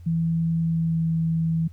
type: tone with pitch glide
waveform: sine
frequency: 164.81 to 162.92 Hz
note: E3 to E3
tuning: 0 to -20 cents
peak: -20 dBFS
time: 0.06-1.68 s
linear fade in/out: 10 ms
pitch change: -20 cents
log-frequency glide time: 0.6-1.15 s
effects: added 86 Hz sine -40 dBFS peak until 1.72 s + pink hiss -65 dBFS RMS until 1.72 s